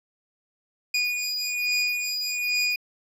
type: beating tone pair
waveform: 25% pulse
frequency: 2455 / 2456.2 Hz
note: D#7 / D#7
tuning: -24 / -23 cents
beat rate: 1.2 Hz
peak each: -23 dBFS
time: 0.94-2.76 s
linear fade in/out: 5 ms
effects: low-pass 12000 Hz 12 dB/octave